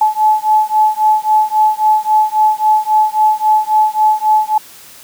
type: beating tone pair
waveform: sine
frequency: 858 / 861.7 Hz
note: A5 / A5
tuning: -44 / -36 cents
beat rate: 3.7 Hz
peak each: -12 dBFS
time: 0.01-4.58 s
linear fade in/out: 5 ms
effects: white hiss -38 dBFS RMS until 5.03 s + high-pass 80 Hz 12 dB/octave